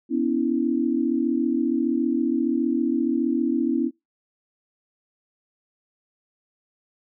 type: tone cluster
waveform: sine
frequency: 246.8 / 281.7 / 328.3 Hz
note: B3 / C#4 / E4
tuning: -1 / +28 / -7 cents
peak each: -24 dBFS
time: 0.09-3.91 s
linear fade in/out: 50 ms
effects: noise-tail reverb RT60 0.2 s tail -22 dB re dry